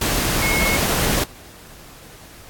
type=tone in noise; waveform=sine; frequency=2178 Hz; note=C#7; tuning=31 cents flat; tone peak=-20 dBFS; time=0.42-0.77 s; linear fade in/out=5 ms; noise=pink; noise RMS=-20 dBFS; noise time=0.01-1.24 s; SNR=-3 dB; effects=pink hiss -43 dBFS RMS until 2.49 s + AAC 64 kbps